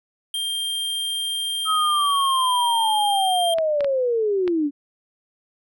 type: tone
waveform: square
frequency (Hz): 3187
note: G7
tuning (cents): +28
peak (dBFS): -24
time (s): 0.34-3.54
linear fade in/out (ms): 2
type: linear sweep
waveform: sine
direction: down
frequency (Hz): 1289 to 277.2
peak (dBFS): -18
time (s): 1.65-4.71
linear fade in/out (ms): 50
type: clicks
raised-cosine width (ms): 0.3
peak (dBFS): -15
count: 4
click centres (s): 3.585 / 3.807 / 3.845 / 4.478
effects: none